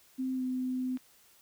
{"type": "tone with pitch glide", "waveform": "sine", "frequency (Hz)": [260, 255.4], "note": ["C4", "C4"], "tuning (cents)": [-11, -42], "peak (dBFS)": -30, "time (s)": [0.18, 0.98], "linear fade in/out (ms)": 20, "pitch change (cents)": -31, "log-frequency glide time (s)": [0.34, 0.43]}
{"type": "click", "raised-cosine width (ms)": 0.3, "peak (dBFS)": -34, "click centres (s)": 0.972}
{"effects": ["white hiss -62 dBFS RMS until 1.41 s"]}